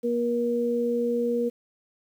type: tone pair together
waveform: sine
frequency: 238.2 / 476.4 Hz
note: A#3 / A#4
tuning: +38 / +38 cents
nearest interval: octave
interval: 1200 cents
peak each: -27 / -24 dBFS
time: 0.03-1.5 s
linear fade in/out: 20 ms
effects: 9-bit